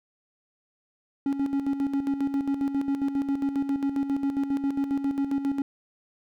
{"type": "tone with tremolo", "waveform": "triangle", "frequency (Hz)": 277.2, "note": "C#4", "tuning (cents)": 0, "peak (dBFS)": -20, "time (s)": [1.26, 5.62], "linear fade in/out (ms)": 2, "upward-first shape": "square", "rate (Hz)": 7.4, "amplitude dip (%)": 60, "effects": []}